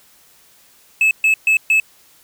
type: tone bursts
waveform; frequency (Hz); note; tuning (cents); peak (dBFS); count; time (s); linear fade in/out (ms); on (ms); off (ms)
triangle; 2600; E7; -24; -9; 4; 1.01-1.8; 2; 100; 130
effects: white hiss -51 dBFS RMS until 2.23 s